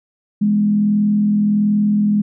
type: tone with frequency modulation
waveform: sine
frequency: 207.7 Hz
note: G#3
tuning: in tune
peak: -12 dBFS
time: 0.41-2.22 s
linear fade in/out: 10 ms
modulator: 41.4 Hz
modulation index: 0.35
effects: none